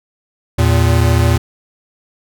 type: tone pair together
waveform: square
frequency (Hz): 81.6 / 115.4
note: E2 / A#2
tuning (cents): -17 / -17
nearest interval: tritone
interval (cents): 600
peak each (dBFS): -13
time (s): 0.58-1.38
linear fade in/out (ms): 10
effects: none

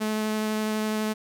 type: tone with vibrato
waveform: sawtooth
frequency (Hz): 215.6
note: A3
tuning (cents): -35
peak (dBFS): -21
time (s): 0-1.14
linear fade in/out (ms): 20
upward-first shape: triangle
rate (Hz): 12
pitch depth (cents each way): 9
effects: none

